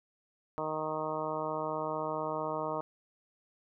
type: harmonic tone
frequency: 155.56 Hz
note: D#3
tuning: in tune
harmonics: 1 / 2 / 3 / 4 / 5 / 6 / 7 / 8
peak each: -45 / -42 / -39 / -37 / -43 / -39 / -40 / -43 dBFS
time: 0.58-2.81 s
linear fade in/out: 0 ms
effects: none